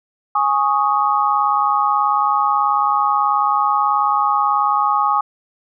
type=chord; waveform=sine; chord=Ab suspended fourth; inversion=none; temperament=just; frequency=830.6 / 1107.5 / 1245.9 Hz; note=Ab5 / Db6 / Eb6; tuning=0 / -2 / +2 cents; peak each=-18 dBFS; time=0.35-5.21 s; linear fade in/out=5 ms; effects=none